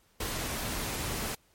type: noise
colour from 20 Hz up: pink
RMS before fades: -34 dBFS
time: 0.2-1.35 s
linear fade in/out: 5 ms
effects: pink hiss -66 dBFS RMS until 1.54 s + MP3 64 kbps